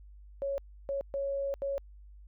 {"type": "tone bursts at uneven times", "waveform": "sine", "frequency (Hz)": 554.4, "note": "C#5", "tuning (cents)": 0, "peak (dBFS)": -30, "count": 4, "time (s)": [[0.42, 0.58], [0.89, 1.01], [1.14, 1.54], [1.62, 1.78]], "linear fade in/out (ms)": 0, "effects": ["added 50 Hz sine -49 dBFS peak until 2.27 s"]}